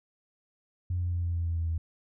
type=tone with pitch steps; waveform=sine; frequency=89.1 / 88.03 / 86.96 / 85.92 / 84.88 / 83.86 / 82.85 / 81.85 Hz; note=F2 / F2 / F2 / F2 / F2 / E2 / E2 / E2; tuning=+35 / +14 / -7 / -28 / -49 / +30 / +9 / -12 cents; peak=-26 dBFS; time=0.9-1.78 s; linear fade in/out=5 ms; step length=110 ms; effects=tanh soft clip ceiling -22 dBFS